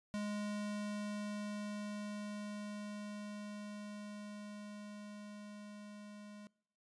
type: tone with level ramp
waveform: square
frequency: 207.7 Hz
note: G#3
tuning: in tune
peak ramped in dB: -38 to -51 dBFS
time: 0.14-6.47 s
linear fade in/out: 0 ms
effects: noise-tail reverb RT60 0.6 s tail -23 dB re dry + resampled to 22050 Hz